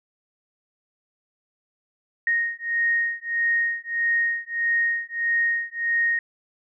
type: beating tone pair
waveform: sine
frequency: 1862 / 1863.6 Hz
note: A#6 / A#6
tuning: -2 / -1 cents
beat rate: 1.6 Hz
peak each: -24 dBFS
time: 2.27-6.19 s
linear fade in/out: 2 ms
effects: none